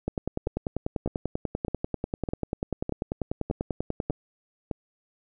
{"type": "two click trains", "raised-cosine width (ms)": 2, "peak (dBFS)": [-14, -16], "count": [42, 8], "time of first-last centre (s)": [[0.08, 4.1], [0.47, 4.712]], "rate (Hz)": [10.2, 1.65], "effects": []}